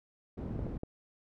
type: low-pass noise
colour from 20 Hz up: white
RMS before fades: -38 dBFS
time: 0.37-0.78 s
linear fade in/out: 10 ms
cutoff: 210 Hz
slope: 12 dB/octave
type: clicks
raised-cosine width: 2 ms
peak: -25 dBFS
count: 3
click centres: 0.592 / 0.667 / 0.834 s
effects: none